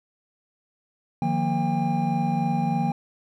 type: tone cluster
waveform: triangle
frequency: 153.8 / 177.1 / 233.5 / 802 Hz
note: D#3 / F3 / A#3 / G5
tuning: -20 / +24 / +3 / +39 cents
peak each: -25 dBFS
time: 1.22-2.92 s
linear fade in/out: 2 ms
effects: none

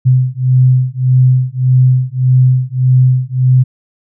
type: beating tone pair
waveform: sine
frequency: 127.3 / 129 Hz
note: C3 / C3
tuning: -47 / -24 cents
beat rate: 1.7 Hz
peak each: -10 dBFS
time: 0.05-3.64 s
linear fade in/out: 20 ms
effects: none

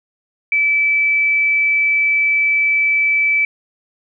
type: tone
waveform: sine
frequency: 2310 Hz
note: D7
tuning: 29 cents flat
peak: -12 dBFS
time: 0.52-3.45 s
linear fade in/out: 2 ms
effects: none

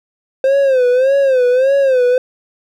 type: tone with vibrato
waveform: triangle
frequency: 523.3 Hz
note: C5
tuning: in tune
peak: -7 dBFS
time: 0.44-2.18 s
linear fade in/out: 2 ms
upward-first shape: sine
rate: 1.7 Hz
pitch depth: 110 cents each way
effects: none

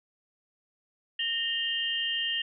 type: tone cluster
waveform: sine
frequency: 1842 / 2831 / 3137 Hz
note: A#6 / F7 / G7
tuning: -21 / +23 / +1 cents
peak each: -34 / -30 / -32 dBFS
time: 1.19-2.42 s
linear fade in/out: 5 ms
effects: none

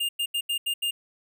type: tone bursts at uneven times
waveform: square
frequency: 2817 Hz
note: F7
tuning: 14 cents sharp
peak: -25 dBFS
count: 6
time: 0-0.09 / 0.19-0.26 / 0.34-0.41 / 0.49-0.58 / 0.66-0.74 / 0.82-0.91 s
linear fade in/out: 10 ms
effects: none

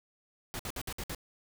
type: noise bursts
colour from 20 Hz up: pink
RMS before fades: -38 dBFS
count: 6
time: 0.54-1.148 s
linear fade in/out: 0 ms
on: 53 ms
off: 58 ms
effects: none

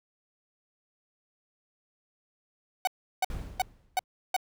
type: tone bursts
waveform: 45% pulse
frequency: 748 Hz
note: F#5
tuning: 19 cents sharp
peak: -23 dBFS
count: 5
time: 2.85-4.365 s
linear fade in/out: 2 ms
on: 23 ms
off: 350 ms
type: noise with exponential decay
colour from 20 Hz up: brown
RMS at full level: -33 dBFS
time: 3.3-4.04 s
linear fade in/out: 2 ms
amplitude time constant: 160 ms
effects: none

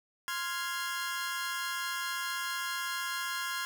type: chord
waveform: sawtooth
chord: F minor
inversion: second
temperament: equal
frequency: 1046.5 / 1396.9 / 1661.2 Hz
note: C6 / F6 / Ab6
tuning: 0 / 0 / 0 cents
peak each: -34 dBFS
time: 0.28-3.65 s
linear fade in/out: 0 ms
effects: none

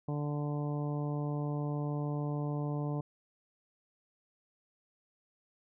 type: harmonic tone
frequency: 146.83 Hz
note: D3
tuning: in tune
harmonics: 1 / 2 / 3 / 4 / 5 / 6 / 7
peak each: -33 / -39 / -43 / -45 / -47 / -49 / -50 dBFS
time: 0.08-3.01 s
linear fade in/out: 5 ms
effects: none

